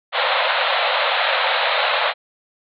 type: band-pass noise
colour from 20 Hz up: pink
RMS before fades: -19 dBFS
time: 0.12-2.14 s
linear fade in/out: 50 ms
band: 510 to 4100 Hz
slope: 96 dB/octave
effects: none